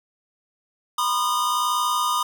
square tone cluster, 975 / 1036 / 1223 Hz, B5 / C6 / D#6, -23 / -17 / -30 cents, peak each -27 / -29 / -23 dBFS, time 0.98-2.23 s, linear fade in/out 5 ms, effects none

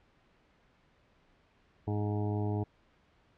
harmonic tone, 104.3 Hz, G#2, 8 cents sharp, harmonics 1 / 2 / 3 / 4 / 6 / 7 / 8 / 9, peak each -31 / -39 / -38 / -39 / -47 / -45 / -46 / -52 dBFS, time 1.87-2.64 s, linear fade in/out 10 ms, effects pink hiss -67 dBFS RMS until 3.37 s + low-pass 3000 Hz 12 dB/octave

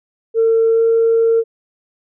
sine tone with pitch glide, 452.6 to 456 Hz, A4 to A#4, +49 to -38 cents, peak -9 dBFS, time 0.34-1.44 s, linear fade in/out 50 ms, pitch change +13 cents, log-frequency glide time 0.72-0.81 s, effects tanh soft clip ceiling -6 dBFS

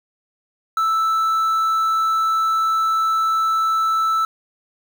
triangle tone with quantisation, 1318.5 Hz, E6, in tune, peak -14 dBFS, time 0.77-4.25 s, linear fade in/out 2 ms, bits 7, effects none

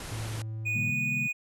pink low-pass noise, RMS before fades -40 dBFS, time 0-0.42 s, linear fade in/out 2 ms, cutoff 12000 Hz, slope 96 dB/octave
triangle tone with pitch glide, 110 to 110.64 Hz, A2 to A2, 0 to +10 cents, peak -31 dBFS, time 0.11-0.91 s, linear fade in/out 10 ms, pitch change +10 cents, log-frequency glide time 0.47-0.7 s
triangle tone, 2475 Hz, D#7, 10 cents flat, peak -26 dBFS, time 0.65-1.33 s, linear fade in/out 20 ms
sine chord, C minor seventh, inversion none, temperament equal with one note detuned, 130.81 / 151.66 / 196 / 233.1 Hz, C3 / Eb3 / G3 / Bb3, 0 / -44 / 0 / 0 cents, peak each -35 / -37 / -40 / -37 dBFS, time 0.74-1.28 s, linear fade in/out 20 ms
effects none

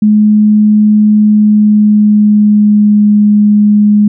sine tone with pitch glide, 211.5 to 208.3 Hz, G#3 to G#3, +32 to +5 cents, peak -3 dBFS, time 0.02-4.08 s, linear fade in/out 5 ms, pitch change -27 cents, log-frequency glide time 1.16-3.07 s, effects none

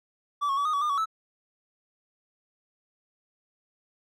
triangle tone with pitch steps, 1155 / 1096 / 1143 / 1236 / 1136 / 1209 / 1128 / 1309 Hz, D6 / C#6 / D6 / D#6 / C#6 / D6 / C#6 / E6, -29 / -20 / -47 / -12 / +42 / +50 / +30 / -13 cents, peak -22 dBFS, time 0.41-1.058 s, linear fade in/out 20 ms, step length 81 ms, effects none

